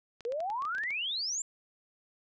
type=clicks; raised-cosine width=0.2 ms; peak=-30 dBFS; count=11; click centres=0.207 / 0.251 / 0.322 / 0.404 / 0.501 / 0.622 / 0.652 / 0.75 / 0.783 / 0.836 / 0.906 s
type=exponential sweep; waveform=sine; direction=up; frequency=452.6 to 7459 Hz; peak=-31 dBFS; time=0.25-1.42 s; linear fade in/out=2 ms
effects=none